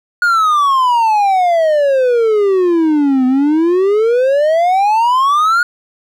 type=exponential two-way sweep; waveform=triangle; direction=down then up; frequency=1449 to 251.8 to 1449 Hz; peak=-7 dBFS; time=0.22-5.63 s; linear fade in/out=2 ms; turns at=3.26 s; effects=none